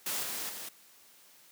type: noise with level steps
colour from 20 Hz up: white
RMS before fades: -34 / -37 / -42 dBFS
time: 0.06-0.69 s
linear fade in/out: 5 ms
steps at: 0.23 / 0.49 s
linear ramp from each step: 2 ms
effects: white hiss -59 dBFS RMS until 1.51 s + high-pass 150 Hz 12 dB/octave